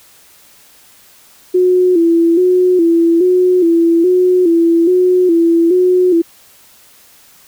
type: tone with vibrato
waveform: sine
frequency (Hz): 349.2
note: F4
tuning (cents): 0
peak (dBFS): -7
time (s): 1.54-6.22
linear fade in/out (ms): 10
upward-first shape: square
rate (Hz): 1.2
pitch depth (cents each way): 73
effects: white hiss -45 dBFS RMS until 7.47 s